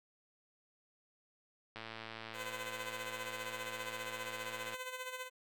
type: click train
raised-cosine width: 0.3 ms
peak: -29 dBFS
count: 335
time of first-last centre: 1.76-4.742 s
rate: 112 Hz
type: tone with tremolo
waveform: 10% pulse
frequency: 510 Hz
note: C5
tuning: 44 cents flat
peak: -31 dBFS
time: 2.33-5.3 s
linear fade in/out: 50 ms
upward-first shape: sine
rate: 15 Hz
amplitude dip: 60%
effects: none